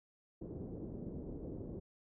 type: low-pass noise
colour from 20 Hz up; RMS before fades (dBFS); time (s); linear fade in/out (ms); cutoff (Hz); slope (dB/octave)
white; -45; 0.41-1.8; 10; 400; 24
effects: none